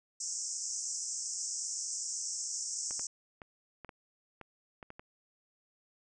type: band-pass noise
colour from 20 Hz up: pink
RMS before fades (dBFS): -38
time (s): 0.2-3.07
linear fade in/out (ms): 5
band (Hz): 5400 to 8200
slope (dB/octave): 96
type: clicks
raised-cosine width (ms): 0.5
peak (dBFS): -31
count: 9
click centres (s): 2.909 / 2.995 / 3.418 / 3.847 / 3.892 / 4.413 / 4.828 / 4.904 / 4.995
effects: none